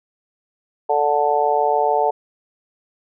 harmonic tone, 146.83 Hz, D3, in tune, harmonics 3 / 4 / 5 / 6, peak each -21 / -22 / -19 / -20 dBFS, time 0.89-2.11 s, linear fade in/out 10 ms, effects none

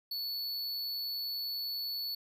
square tone, 4435 Hz, C#8, in tune, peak -35 dBFS, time 0.11-2.15 s, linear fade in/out 5 ms, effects none

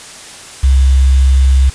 sine tone with quantisation, 66.4 Hz, C2, 26 cents sharp, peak -5 dBFS, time 0.63-1.7 s, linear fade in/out 10 ms, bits 5, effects white hiss -32 dBFS RMS until 1.74 s + resampled to 22050 Hz

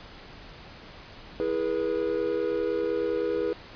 triangle chord, E major, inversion none, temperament equal with one note detuned, 329.6 / 415.3 / 485.1 Hz, E4 / G#4 / B4, 0 / 0 / -31 cents, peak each -30 / -27 / -26 dBFS, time 1.4-3.53 s, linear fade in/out 0 ms, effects pink hiss -46 dBFS RMS until 3.75 s + resampled to 11025 Hz

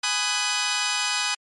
10% pulse chord, G# minor seventh, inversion none, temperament just, 830.6 / 996.7 / 1245.9 / 1495.1 Hz, G#5 / B5 / D#6 / F#6, 0 / +16 / +2 / +18 cents, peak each -21 dBFS, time 0.03-1.35 s, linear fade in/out 10 ms, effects MP3 48 kbps

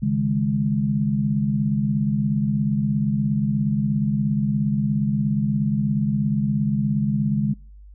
sine chord, C# suspended second, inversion none, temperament equal with one note detuned, 138.59 / 155.56 / 206.8 Hz, C#3 / D#3 / G#3, 0 / 0 / -7 cents, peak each -23 / -26 / -21 dBFS, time 0.02-7.54 s, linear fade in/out 10 ms, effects noise-tail reverb RT60 0.5 s tail -26 dB re dry + added 50 Hz sine -41 dBFS peak until 7.94 s

